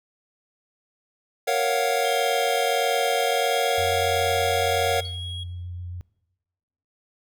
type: chord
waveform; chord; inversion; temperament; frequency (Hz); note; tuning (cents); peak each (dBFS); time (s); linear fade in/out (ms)
square; Gb major seventh; first; equal; 466.2 / 554.4 / 698.5 / 740; Bb4 / Db5 / F5 / Gb5; 0 / 0 / 0 / 0; -27; 1.47-5.01; 10
type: tone with pitch glide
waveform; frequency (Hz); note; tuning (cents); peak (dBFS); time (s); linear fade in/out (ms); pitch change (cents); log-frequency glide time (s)
triangle; 3206 to 3302; G7 to G#7; +38 to -11; -31; 2.04-5.44; 10; +51; 3.16-3.82
type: tone with vibrato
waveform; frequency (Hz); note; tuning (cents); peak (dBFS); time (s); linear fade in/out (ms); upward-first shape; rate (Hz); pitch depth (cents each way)
sine; 88.6; F2; +25; -31; 3.78-6.01; 0; triangle; 7.5; 16
type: tone with exponential decay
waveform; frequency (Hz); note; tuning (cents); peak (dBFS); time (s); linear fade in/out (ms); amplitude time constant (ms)
sine; 4435; C#8; 0; -34; 5.05-5.17; 2; 25
effects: noise-tail reverb RT60 1.0 s tail -21 dB re dry

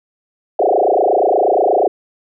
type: tone with frequency modulation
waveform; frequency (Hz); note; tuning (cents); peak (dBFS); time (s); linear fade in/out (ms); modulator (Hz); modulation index
sine; 569; C#5; +45; -10; 0.59-1.88; 5; 28.4; 7
effects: none

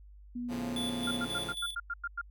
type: tone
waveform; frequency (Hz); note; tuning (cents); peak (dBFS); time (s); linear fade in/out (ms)
sine; 243.1; B3; -27; -34; 0.35-1.27; 10
type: chord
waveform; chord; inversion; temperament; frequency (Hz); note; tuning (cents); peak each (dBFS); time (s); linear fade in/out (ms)
10% pulse; A augmented; none; equal; 110 / 138.59 / 174.61; A2 / C#3 / E#3; 0 / 0 / 0; -35; 0.48-1.55; 50
type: tone with tremolo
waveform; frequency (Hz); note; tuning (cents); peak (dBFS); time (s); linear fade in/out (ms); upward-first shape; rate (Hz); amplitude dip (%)
square; 3463; A7; -28; -35; 0.76-1.75; 5; square; 3.7; 55
type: tone bursts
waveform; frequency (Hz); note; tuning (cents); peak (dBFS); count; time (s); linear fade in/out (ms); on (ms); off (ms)
sine; 1400; F6; +4; -32; 9; 1.07-2.214; 5; 40; 98
effects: added 50 Hz sine -50 dBFS peak until 2.3 s

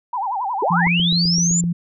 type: tone with vibrato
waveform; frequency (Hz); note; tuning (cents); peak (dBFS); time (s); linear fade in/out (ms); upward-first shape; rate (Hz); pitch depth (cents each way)
sine; 880; A5; 0; -20; 0.13-0.88; 5; sine; 11; 240
type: linear sweep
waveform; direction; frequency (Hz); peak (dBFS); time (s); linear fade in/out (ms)
sine; up; 342 to 7310; -17; 0.62-1.61; 5
type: tone with pitch glide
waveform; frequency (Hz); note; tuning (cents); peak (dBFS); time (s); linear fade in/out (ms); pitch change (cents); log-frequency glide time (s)
sine; 173.1 to 171.9; F3 to F3; -15 to -27; -17; 0.7-1.73; 10; -12; 1-1.1
type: click train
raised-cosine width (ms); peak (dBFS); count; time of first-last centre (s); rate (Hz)
3; -18; 7; 0.87-1.639; 7.8
effects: none

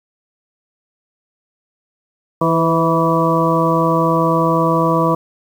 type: harmonic tone with a mistuned harmonic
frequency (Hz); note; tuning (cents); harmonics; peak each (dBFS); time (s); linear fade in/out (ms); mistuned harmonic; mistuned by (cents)
163.9; E3; -10; 1 / 2 / 3 / 4 / 6 / 7; -18 / -19 / -19 / -21 / -19 / -19; 2.41-5.15; 5; 3; +29
effects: 7-bit

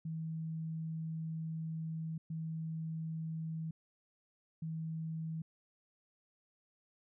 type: tone bursts at uneven times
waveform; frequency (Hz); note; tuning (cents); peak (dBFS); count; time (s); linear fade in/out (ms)
sine; 160.8; E3; -43; -37; 3; 0.05-2.18 / 2.3-3.71 / 4.62-5.42; 5
effects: none

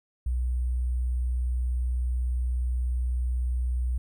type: tone with sample-and-hold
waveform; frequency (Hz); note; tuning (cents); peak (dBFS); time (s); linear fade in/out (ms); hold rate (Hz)
sine; 61.74; B1; 0; -24; 0.26-3.98; 5; 8820
effects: none

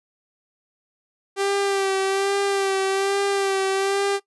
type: tone with vibrato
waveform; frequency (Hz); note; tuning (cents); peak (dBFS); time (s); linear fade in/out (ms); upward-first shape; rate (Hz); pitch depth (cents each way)
sawtooth; 392; G4; 0; -16; 1.36-4.2; 50; sine; 1.2; 31
effects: noise-tail reverb RT60 0.1 s tail -20 dB re dry + resampled to 24000 Hz

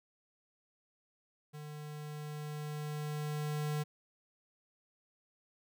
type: tone with level ramp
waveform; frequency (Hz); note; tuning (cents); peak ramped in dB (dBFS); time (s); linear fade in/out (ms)
square; 150; D3; +37; -45 to -33; 1.53-3.84; 20
effects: none

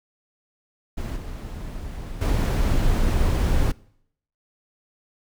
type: noise with level steps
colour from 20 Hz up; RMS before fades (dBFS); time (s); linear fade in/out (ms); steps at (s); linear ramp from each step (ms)
brown; -28 / -33 / -20; 0.97-3.72; 10; 1.16 / 2.21; 5
effects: noise-tail reverb RT60 0.7 s tail -23 dB re dry

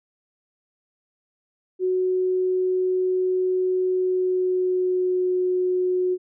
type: tone with pitch glide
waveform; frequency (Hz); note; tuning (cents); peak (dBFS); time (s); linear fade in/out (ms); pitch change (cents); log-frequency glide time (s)
sine; 369.5 to 365.3; F#4 to F#4; -2 to -22; -19; 1.79-6.18; 50; -20; 3.87-5.32
effects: none

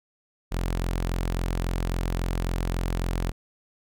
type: tone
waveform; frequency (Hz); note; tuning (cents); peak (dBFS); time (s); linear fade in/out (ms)
sawtooth; 43.65; F1; 0; -21; 0.51-3.32; 20
effects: none

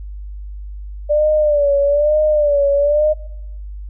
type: tone with vibrato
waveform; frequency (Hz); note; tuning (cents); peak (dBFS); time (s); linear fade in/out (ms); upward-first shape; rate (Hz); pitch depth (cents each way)
sine; 587.3; D5; 0; -11; 1.09-3.14; 20; sine; 1.1; 75
effects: noise-tail reverb RT60 0.8 s tail -22 dB re dry + added 50 Hz sine -27 dBFS peak until 3.89 s

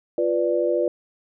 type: chord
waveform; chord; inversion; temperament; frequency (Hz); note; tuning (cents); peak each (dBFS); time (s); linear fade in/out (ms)
sine; B diminished; second; equal; 349.2 / 493.9 / 587.3; F4 / B4 / D5; 0 / 0 / 0; -23; 0.18-0.88; 2
effects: none

